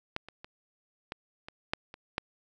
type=clicks; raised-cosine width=0.3 ms; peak=-16 / -29 / -28 / -20 / -26 / -12 / -28 / -13 dBFS; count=8; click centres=0.164 / 0.286 / 0.445 / 1.121 / 1.485 / 1.735 / 1.941 / 2.181 s; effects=none